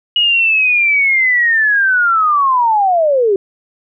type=linear sweep; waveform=sine; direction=down; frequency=2906 to 375.7 Hz; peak=-9 dBFS; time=0.16-3.36 s; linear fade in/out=2 ms; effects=none

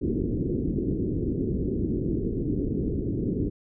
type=low-pass noise; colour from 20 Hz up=white; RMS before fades=-27 dBFS; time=0.01-3.5 s; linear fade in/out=20 ms; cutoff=400 Hz; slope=48 dB/octave; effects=none

